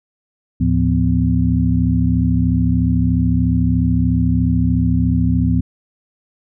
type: tone cluster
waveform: sine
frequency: 74.6 / 108.4 / 171.5 / 251.7 Hz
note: D2 / A2 / F3 / B3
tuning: +28 / -25 / -31 / +33 cents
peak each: -18 dBFS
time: 0.6-5.61 s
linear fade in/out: 10 ms
effects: none